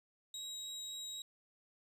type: tone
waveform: 30% pulse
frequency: 3824 Hz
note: A#7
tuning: 43 cents sharp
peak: -40 dBFS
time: 0.34-1.22 s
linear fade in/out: 2 ms
effects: resampled to 32000 Hz + 13-bit